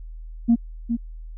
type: tone with echo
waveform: sine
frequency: 233.1 Hz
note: A#3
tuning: in tune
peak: -11 dBFS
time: 0.48-0.56 s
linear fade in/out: 20 ms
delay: 410 ms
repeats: 1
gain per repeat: -8 dB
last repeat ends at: 0.97 s
effects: tanh soft clip ceiling -9 dBFS + added 40 Hz sine -34 dBFS peak until 1.37 s